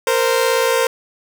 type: tone pair together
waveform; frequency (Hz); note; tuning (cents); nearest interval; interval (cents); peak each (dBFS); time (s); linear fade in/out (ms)
sawtooth; 462.6 / 520.6; A#4 / C5; -13 / -9; major second; 204; -13; 0.07-0.87; 2
effects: none